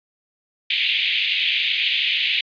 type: band-pass noise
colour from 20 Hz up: white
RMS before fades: -21 dBFS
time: 0.7-2.41 s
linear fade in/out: 5 ms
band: 2200 to 3600 Hz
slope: 48 dB/octave
effects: resampled to 11025 Hz